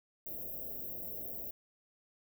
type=band-stop noise; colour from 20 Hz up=white; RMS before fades=-42 dBFS; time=0.26-1.51 s; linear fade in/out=5 ms; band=700 to 13000 Hz; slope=96 dB/octave; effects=none